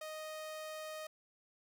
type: tone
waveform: sawtooth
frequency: 622.3 Hz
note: D#5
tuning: in tune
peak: -39 dBFS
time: 0.01-1.07 s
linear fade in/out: 5 ms
effects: none